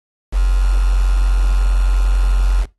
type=tone with quantisation; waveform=sine; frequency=45.56 Hz; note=F#1; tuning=26 cents flat; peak=-10 dBFS; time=0.32-2.66 s; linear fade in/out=50 ms; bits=5; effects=noise-tail reverb RT60 0.2 s tail -21 dB re dry + AAC 32 kbps